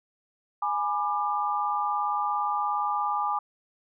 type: chord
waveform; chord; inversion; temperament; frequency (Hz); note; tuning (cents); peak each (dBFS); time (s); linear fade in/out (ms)
sine; G# diminished; none; equal with one note detuned; 830.6 / 987.8 / 1192.4; G#5 / B5 / D6; 0 / 0 / +26; -28 / -32 / -28; 0.62-3.39; 5
effects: none